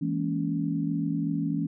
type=chord; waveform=sine; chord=A# half-diminished seventh; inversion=second; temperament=equal with one note detuned; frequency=164.81 / 207.7 / 233.1 / 280.6 Hz; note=E3 / G#3 / A#3 / C#4; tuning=0 / 0 / 0 / +21 cents; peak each=-29 / -34 / -34 / -29 dBFS; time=0.01-1.67 s; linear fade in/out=10 ms; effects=none